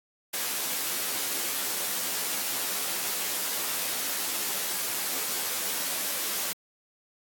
white noise with comb filter, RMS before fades -30 dBFS, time 0.33-6.53 s, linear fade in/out 10 ms, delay 13 ms, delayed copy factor -0.75, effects high-pass 200 Hz 12 dB/octave + AAC 64 kbps

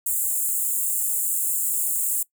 pink high-pass noise, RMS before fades -24 dBFS, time 0.06-2.23 s, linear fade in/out 5 ms, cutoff 7200 Hz, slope 96 dB/octave, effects noise-tail reverb RT60 0.1 s tail -20 dB re dry

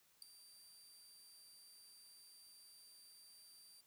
25% pulse tone with ADSR envelope, 4682 Hz, D8, 6 cents flat, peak -39 dBFS, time 0.22-3.81 s, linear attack 3 ms, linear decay 4 ms, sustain -17 dB, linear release 5 ms, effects white hiss -73 dBFS RMS until 3.86 s

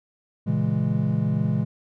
triangle chord, A# half-diminished seventh, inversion none, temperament equal, 116.54 / 138.59 / 164.81 / 207.7 Hz, A#2 / C#3 / E3 / G#3, 0 / 0 / 0 / 0 cents, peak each -24 dBFS, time 0.46-1.65 s, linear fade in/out 20 ms, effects none

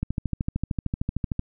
click train, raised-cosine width 5 ms, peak -13 dBFS, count 19, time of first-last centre 0.03-1.394 s, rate 13.2 Hz, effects none

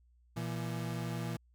35% pulse tone pair together, 119.4 / 168.74 Hz, A#2 / E3, +42 / +41 cents, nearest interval tritone, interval 599 cents, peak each -36 / -37 dBFS, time 0.36-1.37 s, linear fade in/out 10 ms, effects added 60 Hz sine -63 dBFS peak until 1.54 s

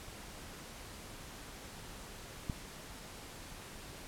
click, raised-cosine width 5 ms, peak -23 dBFS, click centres 2.498 s, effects pink hiss -49 dBFS RMS until 4.07 s + low-pass 12000 Hz 12 dB/octave

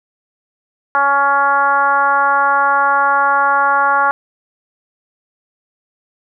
sine tone with frequency modulation, 1120 Hz, C#6, 18 cents sharp, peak -10 dBFS, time 0.95-4.11 s, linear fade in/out 0 ms, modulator 280 Hz, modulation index 1.4, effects none

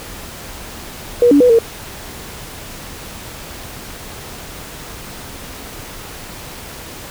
sine tone with pitch steps, 482.1 / 286.2 / 494 / 459.1 Hz, B4 / D4 / B4 / A#4, -42 / -45 / 0 / -26 cents, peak -6 dBFS, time 1.22-1.588 s, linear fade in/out 2 ms, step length 92 ms, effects pink hiss -32 dBFS RMS until 7.1 s

